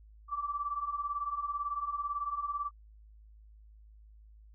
sine beating tone pair, 1148 / 1166 Hz, D6 / D6, -40 / -13 cents, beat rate 18 Hz, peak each -38 / -34 dBFS, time 0.28-2.71 s, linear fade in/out 50 ms, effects added 53 Hz sine -53 dBFS peak until 4.54 s

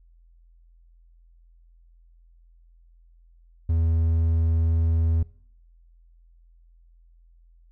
triangle tone, 81.9 Hz, E2, 11 cents flat, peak -17 dBFS, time 3.69-5.23 s, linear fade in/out 5 ms, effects noise-tail reverb RT60 0.6 s tail -21 dB re dry + added 42 Hz sine -52 dBFS peak until 7.71 s

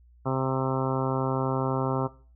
harmonic tone, 132 Hz, C3, 16 cents sharp, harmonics 1 / 2 / 3 / 4 / 5 / 6 / 7 / 8 / 9 / 10, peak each -28 / -31 / -33 / -34 / -35 / -36 / -36 / -37 / -38 / -38 dBFS, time 0.25-2.08 s, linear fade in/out 20 ms, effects noise-tail reverb RT60 0.4 s tail -19 dB re dry + added 60 Hz sine -53 dBFS peak until 2.35 s

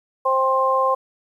harmonic tone, 263.6 Hz, C4, 13 cents sharp, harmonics 2 / 3 / 4, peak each -20 / -25 / -18 dBFS, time 0.25-0.95 s, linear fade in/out 10 ms, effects 9-bit

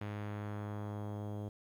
sawtooth tone with low-pass filter sweep, 103.83 Hz, G#2, in tune, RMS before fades -41 dBFS, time 0.01-1.49 s, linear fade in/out 5 ms, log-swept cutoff 2500 to 620 Hz, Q 1.1, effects 11-bit

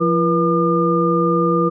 sine tone cluster, 173.1 / 337.6 / 484.2 / 1206 Hz, F3 / E4 / B4 / D6, -15 / +41 / -34 / +46 cents, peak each -19 dBFS, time 0-1.7 s, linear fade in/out 20 ms, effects none

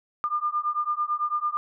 sine beating tone pair, 1200 / 1209 Hz, D6 / D6, +37 / +50 cents, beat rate 9 Hz, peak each -27 dBFS, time 0.24-1.57 s, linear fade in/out 0 ms, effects none

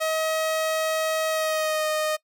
sawtooth tone with pitch glide, 635 to 618 Hz, D#5 to D#5, +35 to -12 cents, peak -19 dBFS, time 0-2.17 s, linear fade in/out 20 ms, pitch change -47 cents, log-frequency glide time 1.29-1.88 s, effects noise-tail reverb RT60 0.1 s tail -21 dB re dry

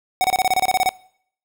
square tone bursts, 747 Hz, F#5, 16 cents sharp, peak -15 dBFS, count 12, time 0.21-0.891 s, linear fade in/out 0 ms, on 32 ms, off 27 ms, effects noise-tail reverb RT60 0.6 s tail -21 dB re dry

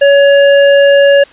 sine tone with hard clipping, 562 Hz, C#5, 24 cents sharp, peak -5 dBFS, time 0.01-1.24 s, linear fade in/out 10 ms, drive 18 dB, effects white hiss -38 dBFS RMS until 1.32 s + resampled to 8000 Hz

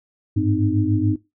sine tone cluster, 100 / 107 / 255.8 / 307.3 Hz, G2 / A2 / C4 / D#4, +35 / -48 / -39 / -21 cents, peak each -21 / -23 / -25 / -21 dBFS, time 0.36-1.16 s, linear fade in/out 10 ms, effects noise-tail reverb RT60 0.2 s tail -17 dB re dry

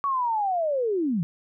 sine linear sweep, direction down, 1136 to 153.3 Hz, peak -22 dBFS, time 0.04-1.23 s, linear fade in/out 0 ms, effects none

